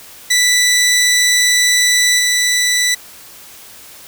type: tone with level steps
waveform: 15% pulse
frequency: 1975.5 Hz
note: B6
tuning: in tune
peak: -4 / -6 dBFS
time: 0.3-2.95 s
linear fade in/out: 10 ms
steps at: 2.18 s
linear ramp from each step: 20 ms
effects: white hiss -38 dBFS RMS until 4.07 s